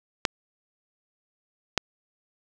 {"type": "clicks", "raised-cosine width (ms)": 0.2, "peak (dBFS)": -3, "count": 2, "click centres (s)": [0.252, 1.777], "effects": []}